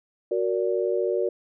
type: chord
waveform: sine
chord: Gb augmented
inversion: none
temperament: equal with one note detuned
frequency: 370 / 466.2 / 578.9 Hz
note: Gb4 / Bb4 / D5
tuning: 0 / 0 / -25 cents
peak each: -25 / -26 / -28 dBFS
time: 0.31-1.29 s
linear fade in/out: 5 ms
effects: none